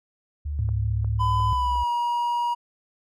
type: exponential sweep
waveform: sine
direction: down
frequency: 73.8 to 63.5 Hz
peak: -26 dBFS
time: 0.45-1.84 s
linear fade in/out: 10 ms
type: tone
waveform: sine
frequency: 105.9 Hz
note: G#2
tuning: 34 cents sharp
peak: -23 dBFS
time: 0.59-1.53 s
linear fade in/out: 0 ms
type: click train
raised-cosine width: 1 ms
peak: -30 dBFS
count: 4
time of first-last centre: 0.69-1.758 s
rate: 2.81 Hz
type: tone with pitch glide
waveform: triangle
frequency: 1006 to 955.6 Hz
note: B5 to A#5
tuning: +32 to +43 cents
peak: -20 dBFS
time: 1.19-2.55 s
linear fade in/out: 20 ms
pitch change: -89 cents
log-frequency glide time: 1.5-1.9 s
effects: none